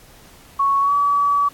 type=tone with pitch glide; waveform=sine; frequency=1109 to 1142.8 Hz; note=C#6 to D6; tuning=0 to -48 cents; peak=-14 dBFS; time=0.59-1.49 s; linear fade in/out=10 ms; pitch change=+52 cents; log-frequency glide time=0.8-0.93 s; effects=pink hiss -47 dBFS RMS until 1.53 s + AAC 64 kbps